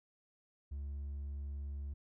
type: tone with hard clipping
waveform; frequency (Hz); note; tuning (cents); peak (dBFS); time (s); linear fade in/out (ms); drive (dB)
sine; 70.8; C#2; +37; -40; 0.71-1.94; 10; 2
effects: none

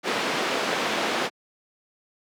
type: band-pass noise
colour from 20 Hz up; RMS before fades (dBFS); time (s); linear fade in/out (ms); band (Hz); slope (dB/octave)
pink; -26; 0.03-1.3; 50; 290 to 4000; 12
effects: high-pass 150 Hz 12 dB/octave

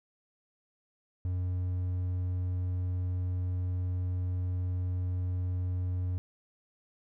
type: tone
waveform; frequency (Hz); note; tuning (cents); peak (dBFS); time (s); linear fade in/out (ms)
triangle; 90.6; F#2; -36; -27; 1.25-6.18; 0
effects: none

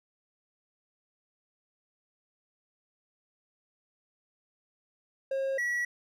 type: tone pair in turn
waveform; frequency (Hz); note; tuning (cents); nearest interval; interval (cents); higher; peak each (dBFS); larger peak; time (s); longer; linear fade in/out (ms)
triangle; 539 / 1933; C#5 / B6; -49 / -38; octave + minor seventh; 2211; second; -26; neither; 5.31-5.58 / 5.58-5.85; neither; 5
effects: none

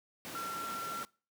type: tone in noise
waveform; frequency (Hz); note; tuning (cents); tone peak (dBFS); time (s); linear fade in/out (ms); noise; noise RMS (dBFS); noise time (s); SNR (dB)
sine; 1361; F6; -45; -37; 0.35-1.03; 0; pink; -43; 0.25-1.05; +3
effects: noise-tail reverb RT60 0.4 s tail -25 dB re dry + high-pass 200 Hz 12 dB/octave

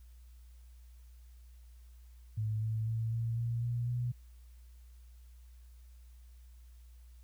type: tone with pitch steps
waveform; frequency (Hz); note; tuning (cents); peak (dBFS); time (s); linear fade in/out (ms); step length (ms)
sine; 108.4 / 110.55 / 112.74 / 114.98 / 117.26 / 119.58 / 121.96; A2 / A2 / A2 / A#2 / A#2 / A#2 / B2; -25 / +9 / +43 / -23 / +11 / +45 / -21; -31; 2.37-4.12; 10; 250
effects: added 60 Hz sine -52 dBFS peak until 7.23 s + white hiss -71 dBFS RMS until 7.23 s

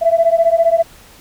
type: beating tone pair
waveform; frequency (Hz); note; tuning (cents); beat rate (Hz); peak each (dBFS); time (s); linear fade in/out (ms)
sine; 659 / 674; E5 / E5; -1 / +38; 15; -12; 0.01-0.83; 20
effects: tanh soft clip ceiling -2 dBFS + pink hiss -43 dBFS RMS until 1.2 s

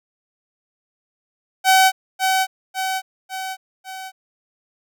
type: tone with echo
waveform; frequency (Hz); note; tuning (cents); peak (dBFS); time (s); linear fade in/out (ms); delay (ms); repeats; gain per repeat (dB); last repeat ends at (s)
sawtooth; 759; F#5; +44; -7; 1.64-1.92; 50; 550; 4; -5; 4.12
effects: none

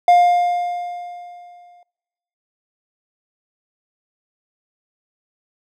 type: tone with exponential decay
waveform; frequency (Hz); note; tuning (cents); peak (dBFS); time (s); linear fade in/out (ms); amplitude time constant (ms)
triangle; 706; F5; +19; -5; 0.08-1.83; 2; 380
effects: noise-tail reverb RT60 1.0 s tail -24 dB re dry

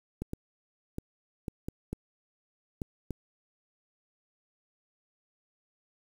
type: clicks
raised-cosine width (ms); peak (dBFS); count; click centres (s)
3; -21; 8; 0.22 / 0.334 / 0.984 / 1.482 / 1.685 / 1.93 / 2.818 / 3.107
effects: 8-bit

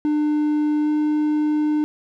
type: tone with pitch glide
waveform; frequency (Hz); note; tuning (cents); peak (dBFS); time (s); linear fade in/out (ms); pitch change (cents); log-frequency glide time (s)
triangle; 300 to 301.9; D4 to D4; +37 to +48; -15; 0.05-1.84; 0; +11; 0.82-0.89
effects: none

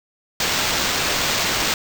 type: noise with sample-and-hold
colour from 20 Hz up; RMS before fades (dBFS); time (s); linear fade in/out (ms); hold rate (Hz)
blue; -21; 0.4-1.74; 2; 11025
effects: none

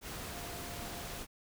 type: tone in noise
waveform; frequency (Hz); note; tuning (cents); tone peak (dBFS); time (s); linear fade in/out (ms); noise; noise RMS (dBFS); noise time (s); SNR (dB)
sine; 698.5; F5; 0; -51; 0.31-1.21; 50; pink; -43; 0.01-1.27; -11
effects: none

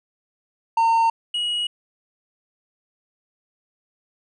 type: tone pair in turn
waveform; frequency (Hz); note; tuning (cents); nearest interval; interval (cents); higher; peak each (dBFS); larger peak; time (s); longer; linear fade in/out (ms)
triangle; 912 / 2903; A#5 / F#7; -38 / -34; octave + minor sixth; 2004; second; -13 / -20; first; 0.77-1.1 / 1.34-1.67; neither; 5
effects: resampled to 24000 Hz

